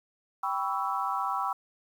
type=chord; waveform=sine; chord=C# half-diminished seventh; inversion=second; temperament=equal with one note detuned; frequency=784 / 987.8 / 1123.6 / 1318.5 Hz; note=G5 / B5 / C#6 / E6; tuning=0 / 0 / +23 / 0 cents; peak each=-33 dBFS; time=0.43-1.53 s; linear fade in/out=5 ms; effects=9-bit